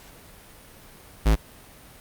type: tone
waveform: square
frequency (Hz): 54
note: A1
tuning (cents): -32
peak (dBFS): -16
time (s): 1.25-1.36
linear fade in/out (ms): 20
effects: pink hiss -48 dBFS RMS until 2 s + Opus 48 kbps

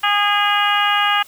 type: harmonic tone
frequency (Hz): 410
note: G#4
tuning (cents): -22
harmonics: 2 / 3 / 4 / 5 / 6 / 7 / 8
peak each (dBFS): -20 / -19 / -21 / -25 / -26 / -20 / -31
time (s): 0.03-1.23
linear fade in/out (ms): 10
effects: white hiss -46 dBFS RMS until 1.27 s

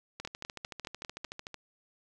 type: two click trains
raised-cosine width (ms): 0.2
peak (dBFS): -21 / -23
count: 6 / 19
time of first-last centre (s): 0.25-1.248 / 0.2-1.543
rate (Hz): 5.01 / 13.4
effects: none

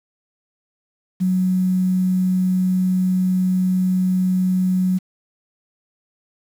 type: tone with quantisation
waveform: sine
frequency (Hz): 184.6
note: F#3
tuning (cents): -4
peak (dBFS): -15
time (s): 1.2-4.99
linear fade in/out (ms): 20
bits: 7
effects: none

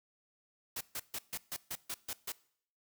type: noise bursts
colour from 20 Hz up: white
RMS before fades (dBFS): -39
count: 9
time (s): 0.76-2.321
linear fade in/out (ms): 5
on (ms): 49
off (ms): 140
effects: noise-tail reverb RT60 0.6 s tail -21 dB re dry

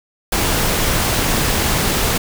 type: noise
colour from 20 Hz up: pink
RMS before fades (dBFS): -17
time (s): 0.32-2.18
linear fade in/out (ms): 5
effects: none

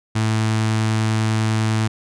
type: tone with notch filter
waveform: sawtooth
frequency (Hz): 110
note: A2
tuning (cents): 0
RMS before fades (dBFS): -19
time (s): 0.15-1.88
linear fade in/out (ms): 10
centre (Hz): 510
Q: 1.5
effects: resampled to 22050 Hz

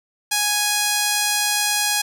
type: tone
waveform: 5% pulse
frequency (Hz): 830.6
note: G#5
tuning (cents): 0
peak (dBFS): -6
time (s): 0.31-2.02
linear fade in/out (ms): 10
effects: none

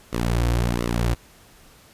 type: tone with flanger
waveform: sawtooth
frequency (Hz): 58.9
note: A#1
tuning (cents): +19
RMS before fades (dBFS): -22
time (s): 0.12-1.15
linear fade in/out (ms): 20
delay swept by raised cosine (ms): 1.2 to 5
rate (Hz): 1.4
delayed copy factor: -0.95
effects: pink hiss -51 dBFS RMS until 1.93 s + resampled to 32000 Hz

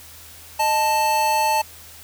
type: tone pair together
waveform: square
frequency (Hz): 619.2 / 880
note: D#5 / A5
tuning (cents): -9 / 0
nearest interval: tritone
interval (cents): 609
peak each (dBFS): -27 / -18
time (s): 0.59-1.62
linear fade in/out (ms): 10
effects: added 81 Hz sine -49 dBFS peak until 2.03 s + white hiss -43 dBFS RMS until 2.03 s

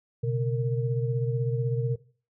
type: tone cluster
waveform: sine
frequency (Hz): 124.1 / 140.1 / 461.1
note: B2 / C#3 / A#4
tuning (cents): +9 / +19 / -19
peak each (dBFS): -26 / -32 / -31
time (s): 0.23-1.96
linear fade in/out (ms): 10
effects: noise-tail reverb RT60 0.4 s tail -18 dB re dry

